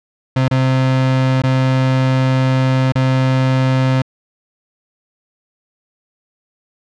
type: tone with dropouts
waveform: 35% pulse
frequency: 130.81 Hz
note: C3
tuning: in tune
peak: -10 dBFS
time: 0.36-4.02 s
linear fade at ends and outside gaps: 5 ms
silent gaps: 0.482-0.511 / 1.42-1.436 / 2.922-2.954 s
effects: low-pass 4000 Hz 12 dB/octave